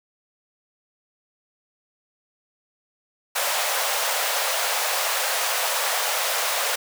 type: high-pass noise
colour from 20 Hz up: pink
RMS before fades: -24 dBFS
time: 3.35-6.76 s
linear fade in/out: 10 ms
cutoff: 520 Hz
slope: 48 dB/octave
effects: none